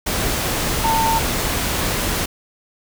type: tone in noise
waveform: sine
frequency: 901 Hz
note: A5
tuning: 41 cents sharp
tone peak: -16 dBFS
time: 0.84-1.19 s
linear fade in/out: 10 ms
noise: pink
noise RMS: -21 dBFS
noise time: 0.06-2.26 s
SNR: +2 dB
effects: none